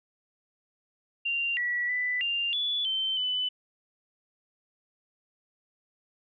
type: tone with pitch steps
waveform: sine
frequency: 2776 / 1941 / 1988 / 2793 / 3438 / 3096 / 3002 Hz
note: F7 / B6 / B6 / F7 / A7 / G7 / F#7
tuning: -11 / -31 / +11 / -1 / -41 / -22 / +24 cents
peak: -26 dBFS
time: 1.25-3.49 s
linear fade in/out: 10 ms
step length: 320 ms
effects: none